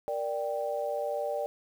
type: chord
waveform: sine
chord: G minor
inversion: first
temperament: equal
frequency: 466.2 / 587.3 / 784 Hz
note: Bb4 / D5 / G5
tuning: 0 / 0 / 0 cents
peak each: -36 / -31 / -36 dBFS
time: 0.08-1.46 s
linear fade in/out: 0 ms
effects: 9-bit